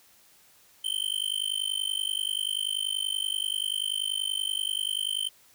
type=tone with amplitude modulation; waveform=square; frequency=3100 Hz; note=G7; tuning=20 cents flat; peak=-24 dBFS; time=0.84-5.29 s; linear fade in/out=10 ms; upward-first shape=sine; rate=50.4 Hz; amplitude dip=100%; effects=white hiss -59 dBFS RMS until 5.54 s